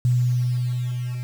sine tone with level ramp, 123.47 Hz, B2, in tune, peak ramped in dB -15 to -26 dBFS, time 0.05-1.23 s, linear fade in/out 0 ms, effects 7-bit

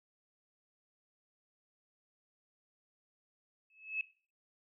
sine tone with exponential growth, 2593 Hz, E7, 29 cents flat, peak -30 dBFS, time 3.7-4.01 s, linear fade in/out 2 ms, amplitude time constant 67 ms, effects noise-tail reverb RT60 0.4 s tail -17 dB re dry

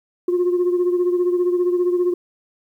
sine beating tone pair, 354.6 / 369.6 Hz, F4 / F#4, +26 / -2 cents, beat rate 15 Hz, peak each -15 / -22 dBFS, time 0.28-2.14 s, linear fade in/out 5 ms, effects tanh soft clip ceiling -12 dBFS + 9-bit

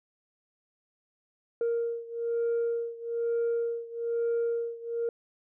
sine beating tone pair, 466.2 / 467.3 Hz, A#4 / A#4, 0 / +4 cents, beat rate 1.1 Hz, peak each -28 / -30 dBFS, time 1.61-5.09 s, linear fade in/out 2 ms, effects tanh soft clip ceiling -23 dBFS

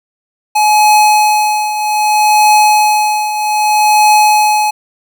square tone with tremolo, 847 Hz, G#5, 34 cents sharp, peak -5 dBFS, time 0.55-4.71 s, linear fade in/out 10 ms, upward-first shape triangle, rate 0.63 Hz, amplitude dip 70%, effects none

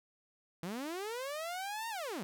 sawtooth linear two-way sweep, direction up then down, 159.2 to 932.3 to 159.6 Hz, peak -34 dBFS, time 0.63-2.23 s, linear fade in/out 0 ms, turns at 1.89 s, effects none

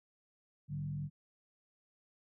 sine tone with frequency modulation, 147 Hz, D3, 2 cents sharp, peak -36 dBFS, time 0.68-1.1 s, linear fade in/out 50 ms, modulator 44 Hz, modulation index 0.68, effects none

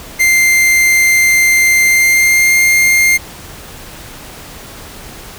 45% pulse tone with pitch glide, 2093 to 2114 Hz, C7 to C7, 0 to +17 cents, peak -7 dBFS, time 0.19-3.18 s, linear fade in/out 20 ms, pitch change +17 cents, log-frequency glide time 1.85-2.55 s, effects pink hiss -32 dBFS RMS until 5.38 s

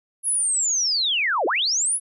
sine linear two-way sweep, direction down then up, 10800 to 308 to 10800 Hz, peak -19 dBFS, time 0.23-2 s, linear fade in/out 50 ms, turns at 1.46 s, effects none

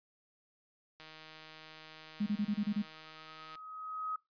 click train, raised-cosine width 0.2 ms, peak -34 dBFS, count 402, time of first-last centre 1-3.554 s, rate 157 Hz
sine tone bursts, 207.7 Hz, G#3, in tune, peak -29 dBFS, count 7, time 2.2-2.823 s, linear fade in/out 10 ms, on 65 ms, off 28 ms
sine tone with exponential growth, 1265 Hz, D#6, 28 cents sharp, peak -33 dBFS, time 2.5-4.16 s, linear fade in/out 5 ms, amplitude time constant 360 ms
effects noise-tail reverb RT60 0.2 s tail -21 dB re dry + resampled to 11025 Hz

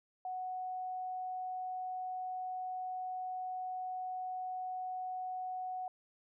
sine tone, 740 Hz, F#5, in tune, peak -37 dBFS, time 0.25-5.88 s, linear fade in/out 2 ms, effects none

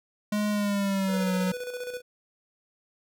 square tone with pitch glide, 209.2 to 184.24 Hz, G#3 to F#3, +13 to -7 cents, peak -25 dBFS, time 0.32-1.52 s, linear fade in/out 5 ms, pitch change -220 cents, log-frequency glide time 0.5-1.33 s
square tone with tremolo, 493.9 Hz, B4, in tune, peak -32 dBFS, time 1.07-2.02 s, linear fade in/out 50 ms, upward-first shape square, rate 15 Hz, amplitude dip 50%
effects none

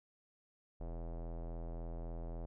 square tone with low-pass filter, 41.81 Hz, E1, 25 cents sharp, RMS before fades -43 dBFS, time 0.8-2.46 s, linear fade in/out 10 ms, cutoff 650 Hz, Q 2.2, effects none

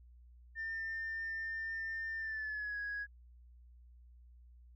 sine tone with pitch glide, 1801 to 1661.1 Hz, A6 to G#6, +40 to 0 cents, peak -36 dBFS, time 0.55-3.07 s, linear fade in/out 50 ms, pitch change -140 cents, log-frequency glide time 2.17-2.78 s, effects tanh soft clip ceiling -34 dBFS + added 60 Hz sine -56 dBFS peak until 4.75 s

